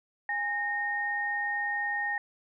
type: tone pair together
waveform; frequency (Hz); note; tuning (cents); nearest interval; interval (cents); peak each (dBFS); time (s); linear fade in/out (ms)
sine; 821.6 / 1848; G#5 / A#6; -19 / -16; octave + major second; 1403; -34 / -29; 0.29-2.18; 2
effects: none